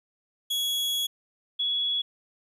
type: tone pair in turn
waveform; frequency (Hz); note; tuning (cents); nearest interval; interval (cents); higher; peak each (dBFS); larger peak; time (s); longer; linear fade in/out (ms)
40% pulse / sine; 3347 / 3370; G#7 / G#7; +13 / +25; unison; 12; second; -24; neither; 0.5-1.07 / 1.59-2.02; first; 10
effects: 11-bit